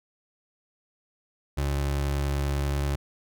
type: tone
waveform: 30% pulse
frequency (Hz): 70.4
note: C#2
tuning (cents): +27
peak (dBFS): -22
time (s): 1.57-2.96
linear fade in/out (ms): 10
effects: none